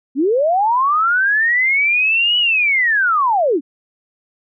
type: linear two-way sweep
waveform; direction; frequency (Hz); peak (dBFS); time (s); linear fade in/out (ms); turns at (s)
sine; up then down; 246.9 to 2960 to 246.9; -12; 0.15-3.61; 50; 2.38
effects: none